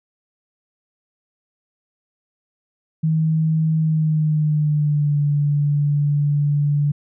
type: tone with pitch glide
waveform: sine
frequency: 158.7 to 145.53 Hz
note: D#3 to D3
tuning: +35 to -15 cents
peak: -15 dBFS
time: 3.03-6.92 s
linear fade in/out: 10 ms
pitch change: -150 cents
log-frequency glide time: 3.78-5.19 s
effects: none